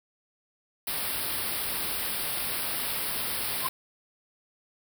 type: band-stop noise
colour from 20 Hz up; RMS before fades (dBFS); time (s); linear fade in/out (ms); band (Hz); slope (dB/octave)
white; -31; 0.87-3.69; 5; 5200 to 8700; 96
type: tone with exponential growth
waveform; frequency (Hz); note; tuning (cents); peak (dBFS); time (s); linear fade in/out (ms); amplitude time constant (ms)
sine; 1040; C6; -11; -23; 3.59-3.67; 5; 17
effects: none